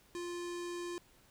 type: tone with low-pass filter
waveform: square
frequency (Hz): 349.2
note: F4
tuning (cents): 0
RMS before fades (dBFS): -41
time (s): 0.15-0.98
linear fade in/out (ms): 0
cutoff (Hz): 8100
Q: 1.6
effects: pink hiss -65 dBFS RMS until 1.3 s